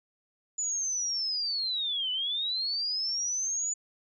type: linear two-way sweep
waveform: sine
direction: down then up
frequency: 6990 to 2960 to 6990 Hz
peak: -28 dBFS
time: 0.58-3.74 s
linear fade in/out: 10 ms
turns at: 2.11 s
effects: none